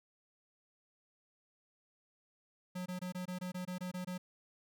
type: tone bursts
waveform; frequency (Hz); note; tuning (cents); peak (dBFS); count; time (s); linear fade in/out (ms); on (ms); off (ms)
square; 181.6; F#3; -32; -39; 11; 2.75-4.18; 10; 110; 22
effects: none